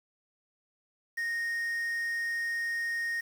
triangle tone with quantisation, 1857 Hz, A#6, 7 cents flat, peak -28 dBFS, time 1.17-3.21 s, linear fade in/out 10 ms, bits 8, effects none

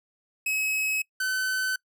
45% pulse tone pair in turn, 2562 / 1519.9 Hz, E7 / F#6, -50 / +46 cents, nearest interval major sixth, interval 904 cents, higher first, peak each -25 / -25 dBFS, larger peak neither, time 0.46-1.02 / 1.2-1.76 s, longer neither, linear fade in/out 5 ms, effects noise-tail reverb RT60 0.1 s tail -24 dB re dry

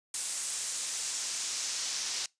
pink noise with band-pass filter sweep, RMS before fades -35 dBFS, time 0.14-2.26 s, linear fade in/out 2 ms, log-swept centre 8400 to 5500 Hz, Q 1.7, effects noise-tail reverb RT60 0.2 s tail -24 dB re dry + resampled to 22050 Hz

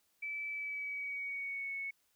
sine tone with pitch glide, 2311 to 2208 Hz, D7 to C#7, -28 to -7 cents, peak -37 dBFS, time 0.22-1.91 s, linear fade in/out 10 ms, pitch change -79 cents, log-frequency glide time 0.49-1.74 s, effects white hiss -75 dBFS RMS until 2.15 s

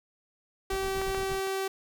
sawtooth tone, 385.5 Hz, G4, 29 cents flat, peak -25 dBFS, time 0.7-1.68 s, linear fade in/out 5 ms
brown noise with tremolo, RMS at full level -37 dBFS, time 0.71-1.4 s, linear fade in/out 10 ms, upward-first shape square, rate 8.6 Hz, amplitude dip 70%
clicks, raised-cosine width 0.5 ms, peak -21 / -20 / -29 dBFS, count 3, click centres 1.016 / 1.147 / 1.472 s
effects none

